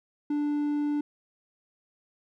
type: tone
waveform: triangle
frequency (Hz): 293.7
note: D4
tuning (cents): 0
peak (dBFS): -23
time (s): 0.3-1.01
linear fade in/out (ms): 5
effects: none